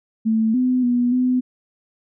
sine tone with pitch steps, 221.7 / 253.1 / 243.7 / 252.4 Hz, A3 / B3 / B3 / B3, +13 / +43 / -23 / +38 cents, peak -15 dBFS, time 0.25-1.41 s, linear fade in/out 20 ms, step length 290 ms, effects none

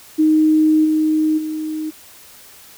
sine tone with level steps, 311.1 Hz, D#4, in tune, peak -10 / -13 / -21 dBFS, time 0.18-1.91 s, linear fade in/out 20 ms, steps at 0.84 / 1.37 s, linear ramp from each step 20 ms, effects white hiss -43 dBFS RMS until 2.77 s

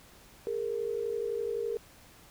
sine tone pair together, 411.3 / 463.1 Hz, G#4 / A#4, -17 / -11 cents, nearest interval major second, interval 206 cents, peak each -34 / -32 dBFS, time 0.47-1.77 s, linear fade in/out 0 ms, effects pink hiss -56 dBFS RMS until 2.3 s

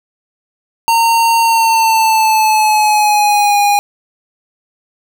square tone with pitch glide, 918 to 817.8 Hz, A#5 to G#5, -27 to -27 cents, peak -9 dBFS, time 0.88-3.79 s, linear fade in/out 0 ms, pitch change -200 cents, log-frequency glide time 1.41-3.57 s, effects none

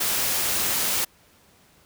white noise, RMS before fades -24 dBFS, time 0-1.05 s, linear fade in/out 10 ms, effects pink hiss -57 dBFS RMS until 1.85 s + high-pass 60 Hz 12 dB/octave

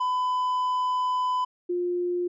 triangle / sine tone pair in turn, 1004 / 353.9 Hz, B5 / F4, +28 / +23 cents, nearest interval octave + tritone, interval 1805 cents, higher first, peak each -21 / -24 dBFS, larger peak first, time 0-1.45 / 1.69-2.28 s, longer first, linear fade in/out 10 ms, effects resampled to 16000 Hz

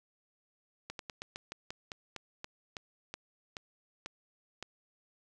slowing click train, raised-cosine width 0.2 ms, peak -23 dBFS, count 15, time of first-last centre 0.9-4.626 s, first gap 92 ms, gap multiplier 1.15, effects none

